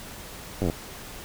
slowing click train, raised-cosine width 2 ms, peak -13 dBFS, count 8, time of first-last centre 0.62-0.699 s, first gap 10 ms, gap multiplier 1.04, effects pink hiss -41 dBFS RMS until 1.24 s

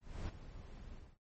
brown noise with ADSR envelope, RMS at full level -39 dBFS, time 0.01-1.18 s, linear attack 280 ms, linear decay 9 ms, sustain -12 dB, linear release 240 ms, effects noise-tail reverb RT60 0.1 s tail -19 dB re dry + MP3 32 kbps

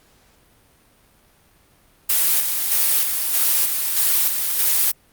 blue noise with tremolo, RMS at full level -17 dBFS, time 2.09-4.92 s, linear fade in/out 10 ms, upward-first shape square, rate 1.6 Hz, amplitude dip 40%, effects pink hiss -56 dBFS RMS until 5.12 s + Opus 48 kbps

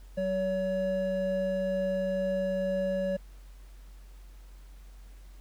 triangle tone pair together, 188.9 / 564.6 Hz, F#3 / C#5, +36 / +32 cents, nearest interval octave + perfect fifth, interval 1896 cents, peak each -31 / -26 dBFS, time 0.17-3.17 s, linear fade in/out 10 ms, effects added 46 Hz sine -46 dBFS peak until 5.4 s + pink hiss -62 dBFS RMS until 5.4 s

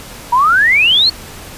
sine exponential sweep, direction up, 932.3 to 4430 Hz, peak -7 dBFS, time 0.32-1.1 s, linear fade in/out 10 ms, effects pink hiss -32 dBFS RMS until 1.57 s + resampled to 32000 Hz

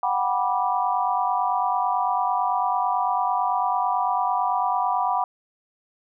sine chord, G major seventh, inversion third, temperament just, 735 / 784 / 980 / 1176 Hz, F#5 / G5 / B5 / D6, -12 / 0 / -14 / +2 cents, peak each -25 / -27 / -24 / -28 dBFS, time 0.03-5.24 s, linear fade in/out 2 ms, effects none

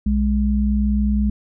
sine tone pair together, 61.82 / 207.7 Hz, B1 / G#3, +2 / 0 cents, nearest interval octave + major sixth, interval 2098 cents, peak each -18 dBFS, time 0.06-1.3 s, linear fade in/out 5 ms, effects none

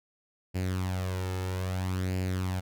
sawtooth tone with flanger, 92.7 Hz, F#2, 4 cents sharp, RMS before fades -31 dBFS, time 0.54-2.61 s, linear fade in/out 20 ms, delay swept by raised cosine 0.41 to 2.31 ms, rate 0.61 Hz, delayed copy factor +0.6, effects none

